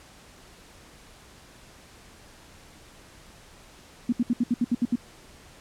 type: tone bursts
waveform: sine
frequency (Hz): 240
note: B3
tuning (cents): -49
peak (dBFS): -19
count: 9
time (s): 4.09-4.957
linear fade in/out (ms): 5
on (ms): 35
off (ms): 69
effects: pink hiss -51 dBFS RMS until 5.6 s + low-pass 10000 Hz 12 dB/octave